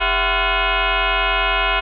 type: tone with frequency modulation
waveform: sine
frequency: 757 Hz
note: F#5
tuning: 39 cents sharp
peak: -15 dBFS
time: 0-1.81 s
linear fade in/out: 20 ms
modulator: 356 Hz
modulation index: 6.5
effects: none